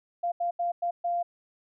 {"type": "tone bursts at uneven times", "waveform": "sine", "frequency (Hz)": 695, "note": "F5", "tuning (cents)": -9, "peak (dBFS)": -25, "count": 5, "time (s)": [[0.23, 0.32], [0.4, 0.51], [0.59, 0.72], [0.82, 0.91], [1.04, 1.23]], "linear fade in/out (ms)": 10, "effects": []}